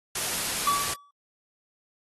white noise, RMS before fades -29 dBFS, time 0.15-0.94 s, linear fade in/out 5 ms
triangle tone with exponential decay, 1146 Hz, D6, 43 cents flat, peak -17 dBFS, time 0.67-1.11 s, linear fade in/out 5 ms, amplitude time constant 94 ms
effects AAC 32 kbps

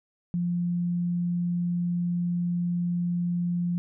sine tone, 174.61 Hz, F3, in tune, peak -24 dBFS, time 0.34-3.78 s, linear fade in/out 0 ms, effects none

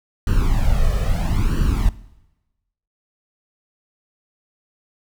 brown noise with flanger, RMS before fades -17 dBFS, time 0.27-1.89 s, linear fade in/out 2 ms, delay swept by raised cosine 0.68 to 1.68 ms, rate 0.76 Hz, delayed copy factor +0.8, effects noise-tail reverb RT60 1.0 s tail -19 dB re dry

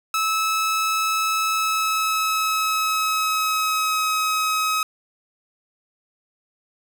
sawtooth tone with pitch glide, 1300 to 1272.5 Hz, E6 to D#6, -24 to +39 cents, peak -16 dBFS, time 0.14-4.83 s, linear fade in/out 2 ms, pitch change -37 cents, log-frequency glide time 1.49-4.06 s, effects none

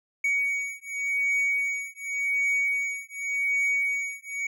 triangle beating tone pair, 2247 / 2247.88 Hz, C#7 / C#7, +23 / +24 cents, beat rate 0.88 Hz, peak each -26 dBFS, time 0.24-4.47 s, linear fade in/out 5 ms, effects none

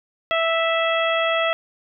harmonic tone, 658 Hz, E5, 3 cents flat, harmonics 1 / 2 / 3 / 4 / 5, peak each -21 / -24 / -26 / -27 / -28 dBFS, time 0.31-1.53 s, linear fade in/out 0 ms, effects none

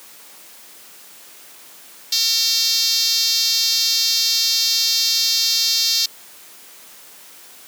5% pulse tone with high-pass filter, 455.6 Hz, A#4, 40 cents flat, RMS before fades -18 dBFS, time 2.12-6.06 s, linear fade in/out 5 ms, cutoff 4600 Hz, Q 2.8, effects white hiss -43 dBFS RMS until 7.67 s + high-pass 200 Hz 12 dB/octave

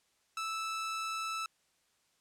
sawtooth tone, 1315 Hz, E6, 5 cents flat, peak -31 dBFS, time 0.37-1.46 s, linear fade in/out 2 ms, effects white hiss -73 dBFS RMS until 2.2 s + low-pass 9000 Hz 12 dB/octave

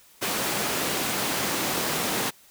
pink high-pass noise, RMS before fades -27 dBFS, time 0.21-2.31 s, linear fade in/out 20 ms, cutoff 210 Hz, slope 12 dB/octave, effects white hiss -55 dBFS RMS until 2.5 s

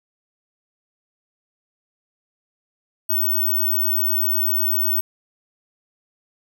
sine tone, 15804 Hz, B9, in tune, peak -17 dBFS, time 3.09-5.01 s, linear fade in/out 10 ms, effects none

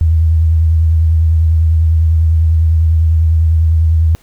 sine tone with vibrato, 80.7 Hz, E2, 36 cents flat, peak -7 dBFS, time 0.01-4.15 s, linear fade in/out 0 ms, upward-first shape sine, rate 10 Hz, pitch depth 41 cents each way, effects pink hiss -49 dBFS RMS until 4.22 s

